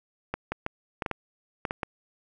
clicks, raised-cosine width 0.5 ms, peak -14 dBFS, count 9, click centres 0.34 / 0.52 / 0.664 / 1.022 / 1.062 / 1.113 / 1.652 / 1.709 / 1.832 s, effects none

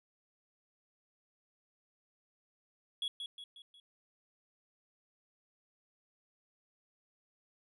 triangle tone with echo, 3352 Hz, G#7, 15 cents sharp, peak -32 dBFS, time 3.02-3.08 s, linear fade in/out 2 ms, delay 180 ms, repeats 4, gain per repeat -6 dB, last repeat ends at 3.8 s, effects resampled to 24000 Hz

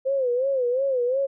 sine tone with vibrato, 516 Hz, C5, 24 cents flat, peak -20 dBFS, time 0.05-1.27 s, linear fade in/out 20 ms, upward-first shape sine, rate 2.8 Hz, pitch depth 120 cents each way, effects none

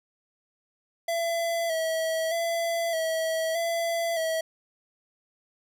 square tone with vibrato, 659.3 Hz, E5, in tune, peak -26 dBFS, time 1.08-4.41 s, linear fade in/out 5 ms, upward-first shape square, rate 0.81 Hz, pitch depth 35 cents each way, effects none

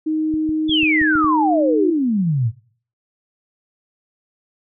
sine tone with pitch glide, 312.1 to 309.6 Hz, D#4 to D#4, +5 to -9 cents, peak -17 dBFS, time 0.06-1.91 s, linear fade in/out 10 ms, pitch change -14 cents, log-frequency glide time 0.67-1.34 s
clicks, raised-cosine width 5 ms, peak -21 dBFS, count 7, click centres 0.34 / 0.492 / 0.694 / 0.832 / 1.015 / 1.155 / 1.244 s
sine exponential sweep, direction down, 3520 to 104.1 Hz, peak -15 dBFS, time 0.68-2.52 s, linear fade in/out 50 ms
effects noise-tail reverb RT60 0.5 s tail -21 dB re dry

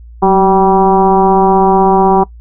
sine tone with frequency modulation, 577 Hz, D5, 31 cents flat, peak -5 dBFS, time 0.22-2.24 s, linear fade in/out 10 ms, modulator 195 Hz, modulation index 2.2, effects noise-tail reverb RT60 0.1 s tail -21 dB re dry + added 58 Hz sine -31 dBFS peak until 2.4 s

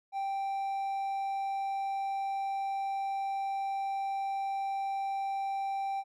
triangle tone, 784 Hz, G5, in tune, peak -29 dBFS, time 0.12-6.04 s, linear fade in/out 50 ms, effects none

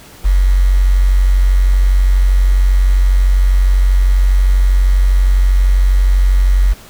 sine tone with quantisation, 46.25 Hz, F#1, in tune, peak -7 dBFS, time 0.24-6.74 s, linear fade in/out 20 ms, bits 5, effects pink hiss -39 dBFS RMS until 6.89 s

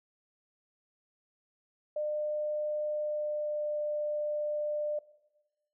sine tone with pitch glide, 602 to 597.5 Hz, D5 to D5, +43 to +30 cents, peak -30 dBFS, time 1.96-4.99 s, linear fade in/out 5 ms, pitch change -13 cents, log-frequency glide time 2.91-3.78 s, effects noise-tail reverb RT60 1.0 s tail -18 dB re dry

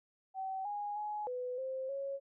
sine tone with pitch steps, 765 / 824 / 840 / 499.1 / 525 / 551 Hz, G5 / G#5 / G#5 / B4 / C5 / C#5, -42 / -14 / +19 / +18 / +6 / -11 cents, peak -36 dBFS, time 0.34-2.2 s, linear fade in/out 50 ms, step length 310 ms, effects none

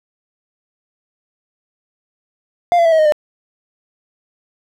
triangle tone with pitch steps, 698.5 / 677.8 / 657.8 / 638.3 / 619.4 / 601.1 Hz, F5 / E5 / E5 / D#5 / D#5 / D5, 0 / +48 / -4 / +44 / -8 / +40 cents, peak -7 dBFS, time 2.72-3.122 s, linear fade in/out 0 ms, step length 67 ms, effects none

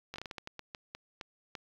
slowing click train, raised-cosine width 0.2 ms, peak -23 dBFS, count 13, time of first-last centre 0.14-1.552 s, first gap 19 ms, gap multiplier 1.3, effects low-pass 5000 Hz 12 dB/octave + 9-bit

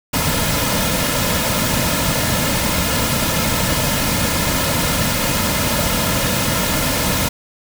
pink noise with comb filter, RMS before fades -18 dBFS, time 0.13-7.29 s, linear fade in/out 10 ms, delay 2.6 ms, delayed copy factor -0.6, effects none

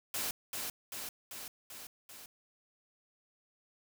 white noise with echo, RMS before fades -36 dBFS, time 0.14-0.31 s, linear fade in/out 2 ms, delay 390 ms, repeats 5, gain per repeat -3 dB, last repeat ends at 2.26 s, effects none

